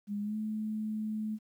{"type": "tone with pitch glide", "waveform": "sine", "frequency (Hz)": [204.9, 215.6], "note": ["G#3", "A3"], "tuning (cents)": [-23, -35], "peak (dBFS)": -32, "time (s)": [0.07, 1.39], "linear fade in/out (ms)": 50, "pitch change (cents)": 88, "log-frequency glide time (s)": [0.21, 0.36], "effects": ["11-bit"]}